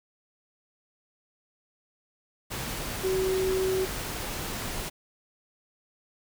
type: tone in noise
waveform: sine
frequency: 377.2 Hz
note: F#4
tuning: 33 cents sharp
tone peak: -24 dBFS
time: 3.03-3.86 s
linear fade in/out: 20 ms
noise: pink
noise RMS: -34 dBFS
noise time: 2.5-4.9 s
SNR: +7 dB
effects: none